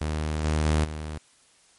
sawtooth tone with level steps, 77 Hz, D#2, 17 cents flat, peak -22 / -18 / -16 / -28 dBFS, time 0.01-1.18 s, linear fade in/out 0 ms, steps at 0.44 / 0.65 / 0.84 s, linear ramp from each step 10 ms, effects white hiss -59 dBFS RMS until 1.78 s + MP3 48 kbps

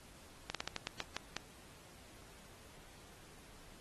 slowing click train, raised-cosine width 0.2 ms, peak -20 dBFS, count 9, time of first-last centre 0.5-1.366 s, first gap 47 ms, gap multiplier 1.23, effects pink hiss -59 dBFS RMS until 3.8 s + AAC 32 kbps

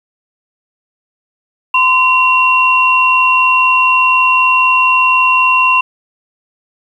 sine tone pair together, 1027 / 2742 Hz, C6 / F7, -33 / -32 cents, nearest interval octave + perfect fourth, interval 1701 cents, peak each -10 dBFS, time 1.74-5.81 s, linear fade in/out 5 ms, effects 7-bit

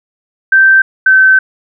sine tone pair in turn, 1559 / 1537.5 Hz, G6 / G6, -10 / -34 cents, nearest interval unison, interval 24 cents, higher first, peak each -3 dBFS, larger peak neither, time 0.52-0.82 / 1.06-1.39 s, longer second, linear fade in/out 5 ms, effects none

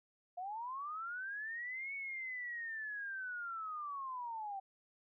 sine linear two-way sweep, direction up then down, 696 to 2232 to 764 Hz, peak -40 dBFS, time 0.37-4.6 s, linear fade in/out 10 ms, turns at 1.94 s, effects none

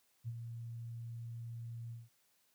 sine tone with ADSR envelope, 116.54 Hz, A#2, in tune, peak -36 dBFS, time 0.24-2.09 s, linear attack 37 ms, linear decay 47 ms, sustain -6 dB, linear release 180 ms, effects white hiss -74 dBFS RMS until 2.54 s + high-pass 60 Hz 12 dB/octave

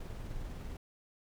brown noise with tremolo, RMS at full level -40 dBFS, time 0-0.77 s, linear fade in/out 5 ms, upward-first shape sine, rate 20 Hz, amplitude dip 30%, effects none

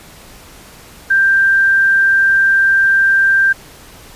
sine tone, 1580 Hz, G6, 13 cents sharp, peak -8 dBFS, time 1.1-3.53 s, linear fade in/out 10 ms, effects pink hiss -39 dBFS RMS until 4.15 s + resampled to 32000 Hz

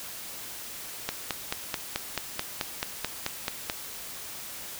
click train, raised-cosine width 0.2 ms, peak -10 dBFS, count 13, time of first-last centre 1.09-3.699 s, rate 4.6 Hz, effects white hiss -40 dBFS RMS until 4.79 s

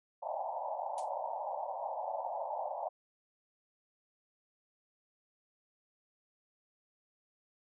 white band-pass noise, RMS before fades -38 dBFS, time 0.22-2.89 s, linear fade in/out 10 ms, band 560 to 940 Hz, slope 96 dB/octave
violet noise with exponential decay, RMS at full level -38 dBFS, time 0.98-1.1 s, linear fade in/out 0 ms, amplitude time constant 26 ms
effects MP3 48 kbps

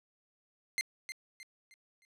sawtooth tone with echo, 2093 Hz, C7, in tune, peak -26 dBFS, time 0.78-0.81 s, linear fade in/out 0 ms, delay 310 ms, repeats 4, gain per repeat -9 dB, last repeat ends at 2.05 s, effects low-pass 11000 Hz 12 dB/octave

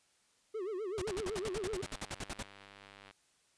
triangle tone with vibrato, 400 Hz, G4, 35 cents sharp, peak -34 dBFS, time 0.54-1.82 s, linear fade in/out 10 ms, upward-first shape sine, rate 7.9 Hz, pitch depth 200 cents each way
pink noise bursts, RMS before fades -40 dBFS, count 16, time 0.98-2.426 s, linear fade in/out 0 ms, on 36 ms, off 58 ms
click train, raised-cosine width 0.3 ms, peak -37 dBFS, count 204, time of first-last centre 1.07-3.11 s, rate 99.5 Hz
effects white hiss -71 dBFS RMS until 3.57 s + resampled to 22050 Hz

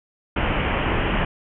pink low-pass noise, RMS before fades -22 dBFS, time 0.36-1.25 s, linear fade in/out 5 ms, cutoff 3100 Hz, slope 96 dB/octave, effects none

